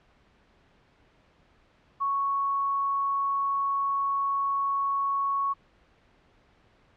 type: tone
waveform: sine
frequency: 1108.7 Hz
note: C#6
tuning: in tune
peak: -24 dBFS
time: 2-5.54 s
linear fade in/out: 20 ms
effects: pink hiss -62 dBFS RMS until 6.96 s + low-pass 3000 Hz 12 dB/octave